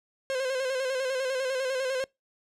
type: tone with vibrato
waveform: 45% pulse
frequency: 523.3 Hz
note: C5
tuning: in tune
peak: -27 dBFS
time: 0.3-2.04 s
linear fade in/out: 0 ms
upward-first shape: square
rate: 10 Hz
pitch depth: 47 cents each way
effects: noise-tail reverb RT60 0.2 s tail -25 dB re dry + low-pass 8000 Hz 12 dB/octave